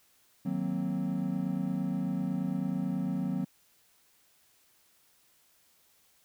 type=chord; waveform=triangle; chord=C half-diminished seventh; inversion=first; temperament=equal; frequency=155.56 / 185 / 233.1 / 261.6 Hz; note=Eb3 / Gb3 / Bb3 / C4; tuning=0 / 0 / 0 / 0 cents; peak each=-36 / -30 / -35 / -33 dBFS; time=0.45-3.45 s; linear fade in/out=10 ms; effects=white hiss -66 dBFS RMS until 6.24 s